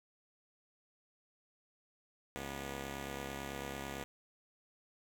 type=tone pair together; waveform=5% pulse; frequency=69.02 / 242.7 Hz; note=C#2 / B3; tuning=-7 / -30 cents; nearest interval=octave + minor seventh; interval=2177 cents; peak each=-31 / -34 dBFS; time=2.36-4.04 s; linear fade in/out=0 ms; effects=none